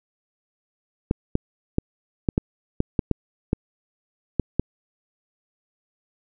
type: clicks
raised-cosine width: 3 ms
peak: -6 dBFS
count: 11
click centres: 1.111 / 1.354 / 1.784 / 2.288 / 2.379 / 2.804 / 2.992 / 3.113 / 3.531 / 4.397 / 4.596 s
effects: none